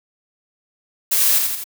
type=noise with echo; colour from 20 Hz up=blue; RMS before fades=-17 dBFS; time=1.11-1.39 s; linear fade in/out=10 ms; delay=84 ms; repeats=3; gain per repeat=-4 dB; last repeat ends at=1.642 s; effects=none